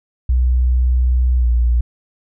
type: tone with pitch glide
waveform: sine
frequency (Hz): 62.3 to 59.49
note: B1 to A#1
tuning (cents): +16 to +36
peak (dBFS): -11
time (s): 0.29-1.81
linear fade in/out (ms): 5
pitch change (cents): -80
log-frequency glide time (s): 1.38-1.47
effects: none